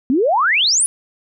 sine exponential sweep, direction up, 240.6 to 10548 Hz, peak -12 dBFS, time 0.1-0.86 s, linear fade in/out 0 ms, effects none

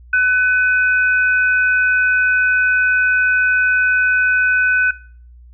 sine tone pair together, 1500 / 2513 Hz, F#6 / D#7, +23 / +17 cents, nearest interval major sixth, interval 894 cents, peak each -11 / -22 dBFS, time 0.13-4.91 s, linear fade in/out 5 ms, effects noise-tail reverb RT60 0.5 s tail -22 dB re dry + added 60 Hz sine -39 dBFS peak until 5.53 s

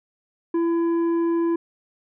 sine tone with tanh clipping, 335.8 Hz, E4, 32 cents sharp, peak -20 dBFS, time 0.54-1.56 s, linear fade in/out 5 ms, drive 7 dB, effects none

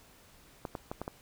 clicks, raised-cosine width 1 ms, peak -22 dBFS, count 5, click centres 0.652 / 0.752 / 0.915 / 1.016 / 1.079 s, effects pink hiss -59 dBFS RMS until 1.21 s

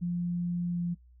sine tone with pitch glide, 174.61 to 173.4 Hz, F3 to F3, 0 to -12 cents, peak -28 dBFS, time 0.01-0.95 s, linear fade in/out 20 ms, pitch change -12 cents, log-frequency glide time 0.72-0.79 s, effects noise-tail reverb RT60 0.1 s tail -24 dB re dry + added 61 Hz sine -54 dBFS peak until 1.2 s

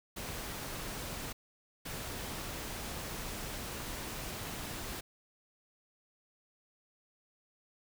pink noise bursts at uneven times, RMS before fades -41 dBFS, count 2, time 0.16-1.33 / 1.85-5.01 s, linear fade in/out 10 ms, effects none

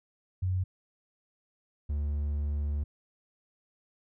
sine / triangle tone pair in turn, 92.5 / 73.06 Hz, F#2 / D2, 0 / -8 cents, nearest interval major third, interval 408 cents, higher first, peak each -26 dBFS, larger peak neither, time 0.42-0.64 / 1.89-2.84 s, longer second, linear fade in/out 10 ms, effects none

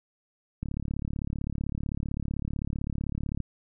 click train, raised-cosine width 5 ms, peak -19 dBFS, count 100, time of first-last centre 0.63-3.403 s, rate 35.7 Hz, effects none

